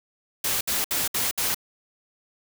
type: noise bursts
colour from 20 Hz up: white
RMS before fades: -25 dBFS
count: 5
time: 0.44-1.546 s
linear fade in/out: 5 ms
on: 170 ms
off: 64 ms
effects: none